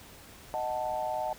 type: chord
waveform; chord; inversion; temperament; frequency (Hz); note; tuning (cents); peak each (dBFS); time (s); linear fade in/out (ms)
sine; D# diminished; none; equal; 622.3 / 740 / 880; D#5 / F#5 / A5; 0 / 0 / 0; -34; 0.54-1.33; 0
effects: pink hiss -51 dBFS RMS until 1.38 s